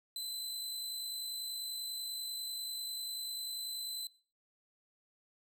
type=tone with amplitude modulation; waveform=sawtooth; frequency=4034 Hz; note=B7; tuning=36 cents sharp; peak=-34 dBFS; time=0.16-4.07 s; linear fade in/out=2 ms; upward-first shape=sine; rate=50.2 Hz; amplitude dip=25%; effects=noise-tail reverb RT60 0.4 s tail -22 dB re dry